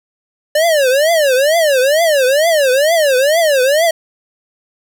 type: tone with vibrato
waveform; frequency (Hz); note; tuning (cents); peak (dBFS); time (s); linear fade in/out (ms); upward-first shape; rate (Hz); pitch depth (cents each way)
square; 585; D5; -7; -10; 0.55-3.91; 5; triangle; 2.2; 290
effects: none